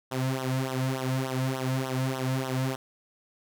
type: tone with flanger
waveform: sawtooth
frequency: 130.8 Hz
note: C3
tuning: in tune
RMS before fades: -29 dBFS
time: 0.11-2.76 s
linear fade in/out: 10 ms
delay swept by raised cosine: 0.42 to 2.72 ms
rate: 3.4 Hz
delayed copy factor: -0.9
effects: none